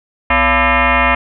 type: tone with frequency modulation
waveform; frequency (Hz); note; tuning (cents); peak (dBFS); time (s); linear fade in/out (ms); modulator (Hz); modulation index
sine; 564; C#5; +30; -9; 0.3-1.15; 5; 313; 6.3
effects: none